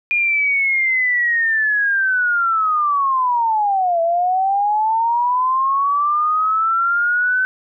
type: linear two-way sweep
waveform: sine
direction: down then up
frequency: 2431 to 661 to 1524 Hz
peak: -14 dBFS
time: 0.11-7.45 s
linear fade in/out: 0 ms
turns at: 4.01 s
effects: none